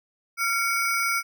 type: ring-modulated tone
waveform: square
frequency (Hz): 1811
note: A6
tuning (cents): +49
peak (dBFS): -20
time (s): 0.37-1.23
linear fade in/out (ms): 50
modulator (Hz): 433
effects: none